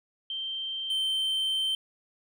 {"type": "tone pair in turn", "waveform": ["sine", "triangle"], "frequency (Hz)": [3136, 3111], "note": ["G7", "G7"], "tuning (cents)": [0, -14], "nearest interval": "unison", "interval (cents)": 14, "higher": "first", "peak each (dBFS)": [-31, -24], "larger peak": "second", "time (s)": [[0.3, 0.9], [0.9, 1.75]], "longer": "second", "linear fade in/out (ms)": 2, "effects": []}